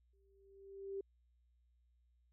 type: tone with exponential growth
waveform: sine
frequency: 392.2 Hz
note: G4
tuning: 1 cent sharp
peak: -38 dBFS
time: 0.13-1.01 s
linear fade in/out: 5 ms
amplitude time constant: 190 ms
effects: added 60 Hz sine -70 dBFS peak until 2.32 s